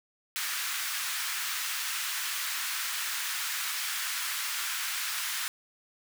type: high-pass noise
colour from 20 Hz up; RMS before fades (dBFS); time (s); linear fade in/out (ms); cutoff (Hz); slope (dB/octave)
pink; -33; 0.36-5.48; 0; 1300; 24
effects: none